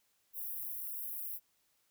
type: high-pass noise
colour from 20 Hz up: white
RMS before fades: -41 dBFS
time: 0.33-1.4 s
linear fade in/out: 50 ms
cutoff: 11000 Hz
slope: 48 dB/octave
effects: white hiss -75 dBFS RMS until 1.9 s